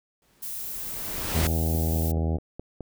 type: noise with exponential growth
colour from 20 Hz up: pink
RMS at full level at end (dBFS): -26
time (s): 0.22-1.47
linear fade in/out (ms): 1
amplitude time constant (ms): 270
type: noise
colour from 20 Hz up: violet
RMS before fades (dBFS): -34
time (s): 0.42-2.12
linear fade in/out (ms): 10
type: harmonic tone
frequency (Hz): 80.7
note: E2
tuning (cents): -36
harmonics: 1 / 2 / 3 / 4 / 5 / 6 / 7 / 8 / 9 / 10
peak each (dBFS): -24 / -30 / -34 / -36 / -38 / -40 / -41 / -42 / -43 / -44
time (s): 1.34-2.38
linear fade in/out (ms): 20
type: click train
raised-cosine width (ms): 2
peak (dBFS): -22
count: 6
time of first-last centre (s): 1.75-2.807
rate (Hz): 4.73
effects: none